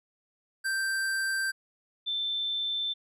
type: tone pair in turn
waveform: square / sine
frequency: 1568 / 3545 Hz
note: G6 / A7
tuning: 0 / +12 cents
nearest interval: octave + major second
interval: 1412 cents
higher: second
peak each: -28 dBFS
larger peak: neither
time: 0.64-1.52 / 2.06-2.94 s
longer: neither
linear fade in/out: 20 ms
effects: resampled to 32000 Hz